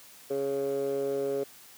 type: tone with band-pass filter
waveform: 15% pulse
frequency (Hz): 138.2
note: C#3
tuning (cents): -5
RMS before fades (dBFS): -30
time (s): 0.3-1.44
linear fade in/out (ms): 10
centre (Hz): 470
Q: 8.4
effects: white hiss -52 dBFS RMS until 1.77 s + high-pass 80 Hz 12 dB/octave